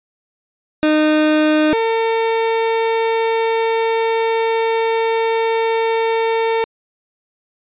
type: tone pair in turn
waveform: 30% pulse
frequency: 307 / 452.6 Hz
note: D#4 / A4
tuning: -23 / +49 cents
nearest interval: perfect fifth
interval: 672 cents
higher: second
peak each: -9 / -12 dBFS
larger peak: first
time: 0.83-1.73 / 1.73-6.64 s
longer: second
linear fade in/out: 0 ms
effects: resampled to 8000 Hz